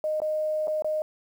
sine tone with dropouts, 617 Hz, D#5, 15 cents flat, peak -24 dBFS, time 0.04-1.02 s, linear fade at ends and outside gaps 1 ms, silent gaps 0.202-0.218 / 0.673-0.68 / 0.822-0.845 s, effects 9-bit

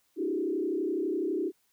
sine tone with frequency modulation, 349.2 Hz, F4, in tune, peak -27 dBFS, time 0.16-1.52 s, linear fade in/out 50 ms, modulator 32 Hz, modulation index 1.7, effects white hiss -71 dBFS RMS until 1.72 s

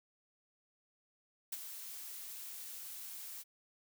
blue noise with ADSR envelope, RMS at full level -38 dBFS, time 1.52-3.44 s, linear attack 8 ms, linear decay 31 ms, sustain -9 dB, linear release 34 ms, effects none

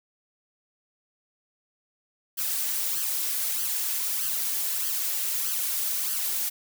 blue noise with flanger, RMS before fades -28 dBFS, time 2.37-6.5 s, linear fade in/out 20 ms, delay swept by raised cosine 0.64 to 3.54 ms, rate 1.6 Hz, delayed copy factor +0.7, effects none

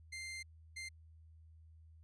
sawtooth tone bursts at uneven times, 2093 Hz, C7, in tune, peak -40 dBFS, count 2, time 0.12-0.43 / 0.76-0.89 s, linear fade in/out 10 ms, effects added 80 Hz sine -57 dBFS peak until 2.03 s + resampled to 24000 Hz

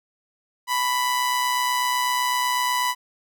sawtooth tone with amplitude modulation, 991 Hz, B5, 6 cents sharp, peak -15 dBFS, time 0.67-2.95 s, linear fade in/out 50 ms, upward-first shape sine, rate 128 Hz, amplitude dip 40%, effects none

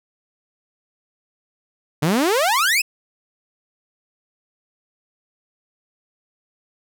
sawtooth exponential sweep, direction up, 140.1 to 2700 Hz, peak -12 dBFS, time 2.02-2.82 s, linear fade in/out 10 ms, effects none

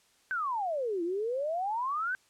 sine exponential two-way sweep, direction down then up, 1569 to 329.6 to 1569 Hz, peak -29 dBFS, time 0.31-2.15 s, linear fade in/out 0 ms, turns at 1.03 s, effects white hiss -66 dBFS RMS until 2.29 s + low-pass 9000 Hz 12 dB/octave

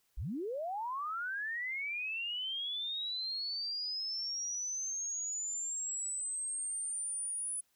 sine linear sweep, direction up, 31 to 9930 Hz, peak -35 dBFS, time 0.17-7.61 s, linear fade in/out 10 ms, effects white hiss -75 dBFS RMS until 7.75 s

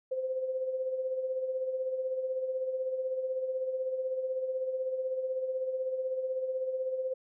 sine tone with tremolo, 519 Hz, C5, 14 cents flat, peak -28 dBFS, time 0.11-7.14 s, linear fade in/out 10 ms, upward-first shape sine, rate 16 Hz, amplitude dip 50%, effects none

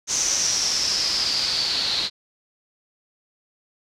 white noise with low-pass filter sweep, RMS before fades -23 dBFS, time 0.07-2.1 s, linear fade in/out 50 ms, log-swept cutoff 6300 to 4100 Hz, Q 8.4, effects none

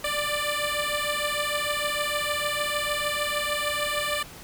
10% pulse beating tone pair, 587.3 / 593.9 Hz, D5 / D5, 0 / +19 cents, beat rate 6.6 Hz, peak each -20 dBFS, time 0.04-4.23 s, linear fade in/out 5 ms, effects pink hiss -44 dBFS RMS until 4.43 s

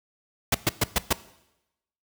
pink noise bursts, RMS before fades -20 dBFS, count 5, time 0.52-1.13 s, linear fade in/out 5 ms, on 26 ms, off 120 ms, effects noise-tail reverb RT60 0.9 s tail -18 dB re dry + high-pass 60 Hz 12 dB/octave

